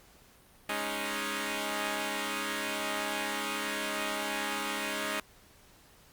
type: chord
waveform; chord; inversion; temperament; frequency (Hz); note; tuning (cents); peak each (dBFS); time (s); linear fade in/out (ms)
5% pulse; Ab suspended fourth; none; equal; 207.7 / 277.2 / 311.1; Ab3 / Db4 / Eb4; 0 / 0 / 0; -25; 0.69-5.2; 2
effects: pink hiss -59 dBFS RMS until 6.12 s + Opus 48 kbps